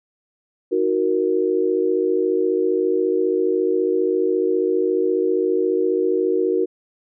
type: chord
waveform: sine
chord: D# minor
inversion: none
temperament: equal with one note detuned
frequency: 315.3 / 370 / 466.2 Hz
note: D#4 / F#4 / A#4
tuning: +23 / 0 / 0 cents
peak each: -24 / -19 / -21 dBFS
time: 0.71-6.66 s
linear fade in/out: 20 ms
effects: none